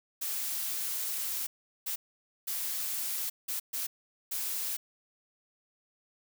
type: noise bursts at uneven times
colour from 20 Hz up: blue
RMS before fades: -34 dBFS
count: 6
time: 0.21-1.47 / 1.86-1.96 / 2.47-3.3 / 3.48-3.6 / 3.73-3.87 / 4.31-4.77 s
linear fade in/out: 10 ms
effects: none